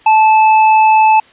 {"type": "tone with tanh clipping", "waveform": "sine", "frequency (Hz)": 872, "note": "A5", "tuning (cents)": -16, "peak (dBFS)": -7, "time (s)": [0.06, 1.2], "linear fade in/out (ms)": 5, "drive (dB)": 11, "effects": ["white hiss -44 dBFS RMS until 1.32 s", "resampled to 8000 Hz"]}